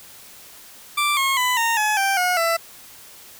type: tone with pitch steps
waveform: 20% pulse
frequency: 1174.7 / 1083.4 / 999.3 / 921.7 / 850.1 / 784 / 723.1 / 666.9 Hz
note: D6 / C#6 / B5 / A#5 / G#5 / G5 / F#5 / E5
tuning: 0 / -40 / +20 / -20 / +40 / 0 / -40 / +20 cents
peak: -13 dBFS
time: 0.97-2.57 s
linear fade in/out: 10 ms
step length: 200 ms
effects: white hiss -44 dBFS RMS until 3.39 s